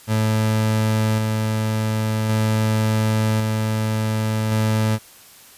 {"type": "tone with tremolo", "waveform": "30% pulse", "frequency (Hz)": 109.2, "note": "A2", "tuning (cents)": -13, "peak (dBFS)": -14, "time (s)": [0.07, 4.99], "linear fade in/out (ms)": 50, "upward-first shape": "square", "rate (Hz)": 0.45, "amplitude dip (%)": 25, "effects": ["white hiss -46 dBFS RMS until 5.57 s", "resampled to 32000 Hz"]}